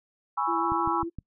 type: chord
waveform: sine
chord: C# minor seventh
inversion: second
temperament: equal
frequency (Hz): 830.6 / 987.8 / 1108.7 / 1318.5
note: G#5 / B5 / C#6 / E6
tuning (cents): 0 / 0 / 0 / 0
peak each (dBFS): -30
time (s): 0.37-1.03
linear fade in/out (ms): 10
type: tone with vibrato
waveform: sine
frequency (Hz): 336.3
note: E4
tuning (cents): +35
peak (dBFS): -30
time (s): 0.47-1.1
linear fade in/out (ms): 20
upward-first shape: triangle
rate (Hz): 6.7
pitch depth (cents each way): 27
type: click train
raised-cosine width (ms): 5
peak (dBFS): -24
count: 4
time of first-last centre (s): 0.72-1.187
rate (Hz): 6.43
effects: noise-tail reverb RT60 0.1 s tail -26 dB re dry